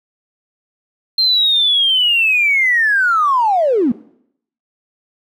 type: linear sweep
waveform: triangle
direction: down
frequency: 4185 to 212.9 Hz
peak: -7 dBFS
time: 1.18-3.92 s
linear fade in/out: 5 ms
effects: noise-tail reverb RT60 0.7 s tail -23 dB re dry + tanh soft clip ceiling -9 dBFS